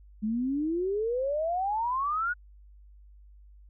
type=exponential sweep; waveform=sine; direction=up; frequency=207.8 to 1484 Hz; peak=-26 dBFS; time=0.22-2.34 s; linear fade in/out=20 ms; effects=added 50 Hz sine -50 dBFS peak until 3.69 s